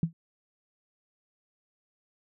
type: tone with exponential decay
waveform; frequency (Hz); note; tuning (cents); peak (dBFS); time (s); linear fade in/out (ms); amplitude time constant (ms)
sine; 164.81; E3; 0; -19; 0.03-0.13; 2; 20
effects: none